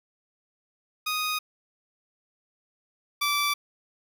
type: tone pair in turn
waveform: 15% pulse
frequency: 1244.5 / 1162 Hz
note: D#6 / D6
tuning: 0 / -19 cents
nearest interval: minor second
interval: 119 cents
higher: first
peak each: -20 / -17 dBFS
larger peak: second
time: 1.06-1.39 / 3.21-3.54 s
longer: neither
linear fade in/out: 10 ms
effects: none